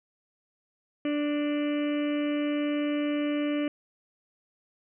harmonic tone with a mistuned harmonic, 293.7 Hz, D4, in tune, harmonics 1 / 2 / 4 / 5 / 6 / 7 / 8 / 9 / 10, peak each -26 / -33 / -44 / -48 / -46 / -46 / -43 / -50 / -44 dBFS, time 1.05-3.68 s, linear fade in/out 2 ms, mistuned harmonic 6, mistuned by +18 cents, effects none

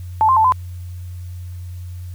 sine tone with pitch steps, 875 / 1049 / 880 / 1018 Hz, A5 / C6 / A5 / C6, -10 / +4 / 0 / -48 cents, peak -10 dBFS, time 0.21-0.522 s, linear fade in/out 0 ms, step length 78 ms, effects added 89 Hz sine -28 dBFS peak until 2.14 s + white hiss -52 dBFS RMS until 2.14 s

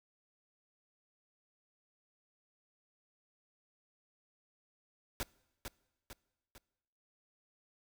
pink noise with echo, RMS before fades -37 dBFS, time 5.2-5.23 s, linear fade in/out 0 ms, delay 450 ms, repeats 3, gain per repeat -6 dB, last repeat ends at 6.58 s, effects noise-tail reverb RT60 1.0 s tail -24 dB re dry

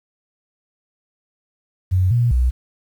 sine tone with pitch steps, 92.3 / 119.9 / 62.2 Hz, F#2 / A#2 / B1, -4 / +49 / +13 cents, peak -13 dBFS, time 1.91-2.51 s, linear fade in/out 20 ms, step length 200 ms, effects 8-bit

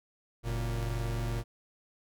45% pulse tone pair together, 46.29 / 116.54 Hz, F#1 / A#2, +2 / 0 cents, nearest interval octave + major third, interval 1598 cents, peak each -34 / -33 dBFS, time 0.43-1.44 s, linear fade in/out 50 ms, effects none

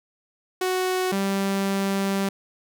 sawtooth tone pair in turn, 370 / 196 Hz, F#4 / G3, 0 / 0 cents, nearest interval major seventh, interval 1100 cents, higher first, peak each -18 dBFS, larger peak neither, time 0.61-1.12 / 1.12-2.29 s, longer second, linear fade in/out 5 ms, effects none

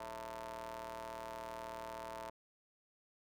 sawtooth ring-modulated tone, 116.54 Hz, A#2, in tune, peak -37 dBFS, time 0-2.3 s, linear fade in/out 5 ms, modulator 777 Hz, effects none

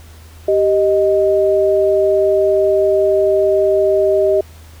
sine tone pair together, 390.8 / 622.3 Hz, G4 / D#5, -5 / 0 cents, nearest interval minor sixth, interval 805 cents, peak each -13 dBFS, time 0.48-4.41 s, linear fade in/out 5 ms, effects added 80 Hz sine -37 dBFS peak until 4.8 s + pink hiss -45 dBFS RMS until 4.8 s

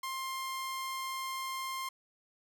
sawtooth tone, 1057 Hz, C6, 17 cents sharp, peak -32 dBFS, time 0.03-1.89 s, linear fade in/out 5 ms, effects none

